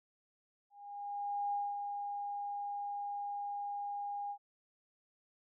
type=tone with ADSR envelope; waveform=sine; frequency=813 Hz; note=G#5; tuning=37 cents flat; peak=-32 dBFS; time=0.7-4.38 s; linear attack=830 ms; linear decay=220 ms; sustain=-5 dB; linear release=74 ms; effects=none